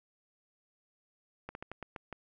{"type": "slowing click train", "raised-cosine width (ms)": 0.5, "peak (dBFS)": -26, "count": 7, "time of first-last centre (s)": [1.49, 2.127], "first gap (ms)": 61, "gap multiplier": 1.22, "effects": []}